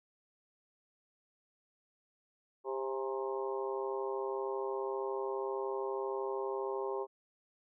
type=harmonic tone with a mistuned harmonic; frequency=132.7 Hz; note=C3; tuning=25 cents sharp; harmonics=3 / 4 / 5 / 6 / 7 / 8; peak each=-36 / -41 / -49 / -45 / -44 / -45 dBFS; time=2.64-7.07 s; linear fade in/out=50 ms; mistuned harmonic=6; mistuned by=+66 cents; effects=none